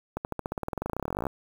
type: accelerating click train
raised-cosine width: 1 ms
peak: -16 dBFS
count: 30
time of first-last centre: 0.17-1.268 s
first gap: 79 ms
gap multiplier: 0.94
effects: 7-bit